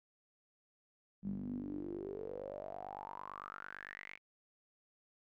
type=tone with band-pass filter sweep; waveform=sawtooth; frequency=48.9 Hz; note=G1; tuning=4 cents flat; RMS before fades=-45 dBFS; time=1.22-4.19 s; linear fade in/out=50 ms; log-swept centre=190 to 2300 Hz; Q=9; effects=none